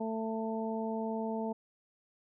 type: harmonic tone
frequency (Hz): 222.4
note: A3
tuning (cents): +19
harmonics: 1 / 2 / 3 / 4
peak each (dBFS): -35 / -38 / -40 / -41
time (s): 0-1.53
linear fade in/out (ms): 10
effects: none